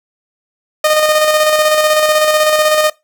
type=tone with tremolo; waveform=sawtooth; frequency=614 Hz; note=D#5; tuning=23 cents flat; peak=-4 dBFS; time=0.84-2.9 s; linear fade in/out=5 ms; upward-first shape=square; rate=16 Hz; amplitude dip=35%; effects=noise-tail reverb RT60 0.2 s tail -20 dB re dry